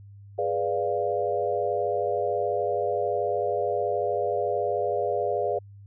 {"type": "chord", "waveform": "sine", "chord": "G# diminished seventh", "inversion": "none", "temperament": "equal", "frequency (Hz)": [415.3, 493.9, 587.3, 698.5], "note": ["G#4", "B4", "D5", "F5"], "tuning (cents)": [0, 0, 0, 0], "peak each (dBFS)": -29, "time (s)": [0.38, 5.59], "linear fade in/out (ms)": 10, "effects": ["added 100 Hz sine -44 dBFS peak until 5.86 s"]}